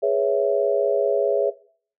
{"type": "chord", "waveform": "sine", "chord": "C# minor seventh", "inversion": "second", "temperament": "equal", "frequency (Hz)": [415.3, 493.9, 554.4, 659.3], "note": ["G#4", "B4", "C#5", "E5"], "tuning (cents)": [0, 0, 0, 0], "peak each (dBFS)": [-22, -27, -21, -23], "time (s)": [0.02, 1.51], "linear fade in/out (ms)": 20, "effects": ["noise-tail reverb RT60 0.5 s tail -19 dB re dry"]}